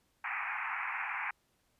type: band-pass noise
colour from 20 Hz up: white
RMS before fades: -37 dBFS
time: 0.24-1.31 s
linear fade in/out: 5 ms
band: 770 to 2500 Hz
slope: 96 dB/octave
effects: pink hiss -74 dBFS RMS until 1.79 s + resampled to 32000 Hz